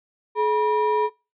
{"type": "ring-modulated tone", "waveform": "triangle", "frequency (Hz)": 697, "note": "F5", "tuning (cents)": -4, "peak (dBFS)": -13, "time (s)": [0.35, 1.1], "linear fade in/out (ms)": 50, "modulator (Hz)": 271, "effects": ["noise-tail reverb RT60 0.3 s tail -25 dB re dry", "resampled to 8000 Hz"]}